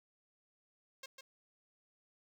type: tone with echo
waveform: 5% pulse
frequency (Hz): 535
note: C5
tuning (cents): +38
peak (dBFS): -34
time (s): 1.03-1.06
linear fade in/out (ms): 5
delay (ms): 150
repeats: 1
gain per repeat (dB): -5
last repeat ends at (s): 1.21
effects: none